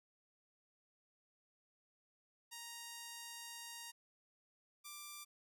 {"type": "tone pair in turn", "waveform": "5% pulse", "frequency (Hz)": [936, 1179.3], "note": ["A#5", "D6"], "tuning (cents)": [7, 7], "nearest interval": "major third", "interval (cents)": 400, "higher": "second", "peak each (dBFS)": [-36, -37], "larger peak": "first", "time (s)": [[2.51, 3.92], [4.84, 5.25]], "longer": "first", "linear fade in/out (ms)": 20, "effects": []}